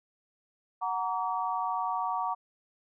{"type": "chord", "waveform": "sine", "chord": "Gb augmented", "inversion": "none", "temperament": "equal with one note detuned", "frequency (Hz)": [740, 932.3, 1144.5], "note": ["Gb5", "Bb5", "D6"], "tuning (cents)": [0, 0, -45], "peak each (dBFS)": [-33, -32, -33], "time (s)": [0.81, 2.35], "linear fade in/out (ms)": 20, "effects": []}